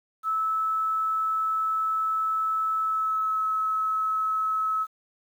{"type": "tone with pitch glide", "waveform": "sine", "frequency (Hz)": [1305, 1293], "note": ["E6", "E6"], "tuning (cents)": [-18, -34], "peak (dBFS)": -23, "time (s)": [0.23, 4.87], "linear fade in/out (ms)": 50, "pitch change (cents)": -16, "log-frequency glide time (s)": [2.81, 3.4], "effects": ["9-bit"]}